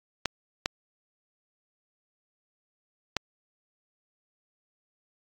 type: clicks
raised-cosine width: 0.2 ms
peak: -8 dBFS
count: 3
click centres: 0.257 / 0.659 / 3.167 s
effects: AAC 48 kbps